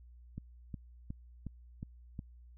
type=click train; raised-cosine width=5 ms; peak=-28 dBFS; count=6; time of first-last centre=0.38-2.192 s; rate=2.76 Hz; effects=added 60 Hz sine -53 dBFS peak until 2.57 s